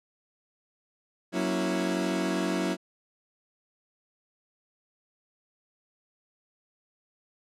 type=chord; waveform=30% pulse; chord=F# dominant seventh; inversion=none; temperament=equal with one note detuned; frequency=185 / 235.7 / 277.2 / 329.6 Hz; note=F#3 / A#3 / C#4 / E4; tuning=0 / +19 / 0 / 0 cents; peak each=-28 / -33 / -30 / -28 dBFS; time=1.32-2.77 s; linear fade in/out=50 ms; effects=low-pass 9000 Hz 12 dB/octave